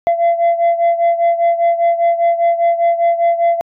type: beating tone pair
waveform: sine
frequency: 680 / 685 Hz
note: F5 / F5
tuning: -46 / -34 cents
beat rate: 5 Hz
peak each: -10 / -14 dBFS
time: 0.07-3.61 s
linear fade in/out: 0 ms
effects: tanh soft clip ceiling -8 dBFS